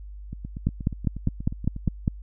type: two click trains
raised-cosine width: 5 ms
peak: -9 / -22 dBFS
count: 8 / 14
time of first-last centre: 0.67-2.078 / 0.33-1.883 s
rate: 4.97 / 8.37 Hz
effects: added 50 Hz sine -37 dBFS peak until 2.22 s